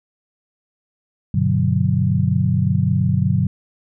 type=chord; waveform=sine; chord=G major seventh; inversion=none; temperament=equal; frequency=98 / 123.47 / 146.83 / 185 Hz; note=G2 / B2 / D3 / F#3; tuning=0 / 0 / 0 / 0 cents; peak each=-20 dBFS; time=1.34-3.47 s; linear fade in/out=5 ms; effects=none